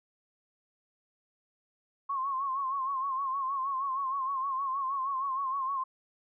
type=tone with vibrato; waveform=sine; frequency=1079 Hz; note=C#6; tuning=47 cents flat; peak=-29 dBFS; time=2.09-5.84 s; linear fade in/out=10 ms; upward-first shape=sine; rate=6.4 Hz; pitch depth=71 cents each way; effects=none